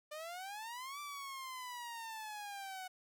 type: exponential two-way sweep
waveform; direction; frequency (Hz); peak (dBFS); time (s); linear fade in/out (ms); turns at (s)
sawtooth; up then down; 594 to 1174.7 to 738; -40; 0.11-2.88; 10; 1
effects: none